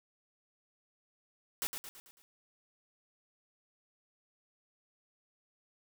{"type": "noise with echo", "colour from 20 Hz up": "white", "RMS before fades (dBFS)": -35, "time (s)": [1.62, 1.67], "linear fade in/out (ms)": 0, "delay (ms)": 110, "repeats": 5, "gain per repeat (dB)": -6, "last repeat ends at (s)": 2.22, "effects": []}